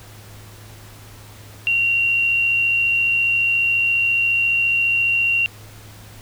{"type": "tone with amplitude modulation", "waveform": "sine", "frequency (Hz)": 2755, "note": "F7", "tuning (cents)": -24, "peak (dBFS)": -14, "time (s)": [1.67, 5.46], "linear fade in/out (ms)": 0, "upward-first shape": "sine", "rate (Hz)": 74.5, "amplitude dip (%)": 25, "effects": ["added 105 Hz sine -41 dBFS peak until 6.21 s", "pink hiss -44 dBFS RMS until 6.21 s"]}